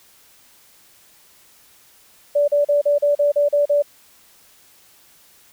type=tone bursts; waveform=sine; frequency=580 Hz; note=D5; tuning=22 cents flat; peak=-13 dBFS; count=9; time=2.35-3.824 s; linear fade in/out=10 ms; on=130 ms; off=38 ms; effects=white hiss -52 dBFS RMS until 5.52 s